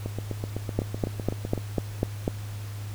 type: two click trains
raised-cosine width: 2 ms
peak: -10 / -18 dBFS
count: 7 / 13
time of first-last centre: 0.79-2.279 / 0.06-1.577 s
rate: 4.03 / 7.91 Hz
effects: added 103 Hz sine -33 dBFS peak until 2.94 s + pink hiss -46 dBFS RMS until 2.94 s